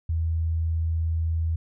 sine tone, 81.6 Hz, E2, 17 cents flat, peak -22 dBFS, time 0.09-1.56 s, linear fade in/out 5 ms, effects none

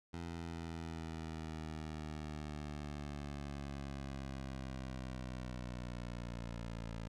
15% pulse linear sweep, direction down, 84.9 to 55.7 Hz, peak -36 dBFS, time 0.13-7.08 s, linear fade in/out 10 ms, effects low-pass 7000 Hz 12 dB/octave

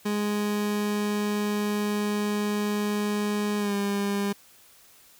30% pulse tone with pitch glide, 207.7 to 201.3 Hz, G#3 to G3, 0 to +46 cents, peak -22 dBFS, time 0.05-4.33 s, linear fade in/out 10 ms, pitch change -54 cents, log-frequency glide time 3.58-3.74 s, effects white hiss -55 dBFS RMS until 5.19 s

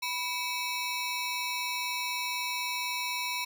20% pulse ring-modulated tone, 1624 Hz, G#6, 39 cents flat, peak -23 dBFS, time 0.02-3.45 s, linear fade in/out 10 ms, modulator 642 Hz, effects none

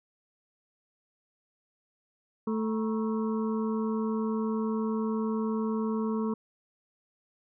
harmonic tone with a mistuned harmonic, 220 Hz, A3, in tune, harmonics 1 / 2 / 4 / 5 / 6, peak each -28 / -33 / -42 / -41 / -48 dBFS, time 2.47-6.34 s, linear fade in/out 5 ms, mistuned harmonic 4, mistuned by +130 cents, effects none

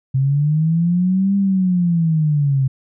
sine linear two-way sweep, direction up then down, 130.81 to 199.7 to 130.81 Hz, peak -13 dBFS, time 0.14-2.68 s, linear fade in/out 10 ms, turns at 1.36 s, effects none

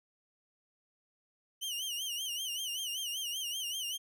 sawtooth tone with vibrato, 2990 Hz, F#7, 17 cents sharp, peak -32 dBFS, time 1.61-3.98 s, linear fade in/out 20 ms, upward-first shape sine, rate 5.2 Hz, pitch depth 120 cents each way, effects none

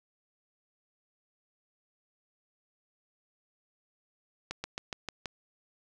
slowing click train, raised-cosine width 0.2 ms, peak -18 dBFS, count 6, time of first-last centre 4.51-5.258 s, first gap 130 ms, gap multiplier 1.07, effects none

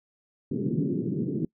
pink band-pass noise, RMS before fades -28 dBFS, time 0.51-1.45 s, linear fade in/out 2 ms, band 130 to 390 Hz, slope 48 dB/octave, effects noise-tail reverb RT60 0.1 s tail -24 dB re dry

